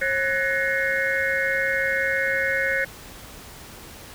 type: tone cluster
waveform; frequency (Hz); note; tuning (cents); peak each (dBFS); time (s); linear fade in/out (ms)
sine; 540 / 1490 / 1697 / 1855 / 2154; C#5 / F#6 / G#6 / A#6 / C7; -45 / +12 / +37 / -9 / +50; -27; 0.01-2.85; 10
effects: pink hiss -42 dBFS RMS until 4.14 s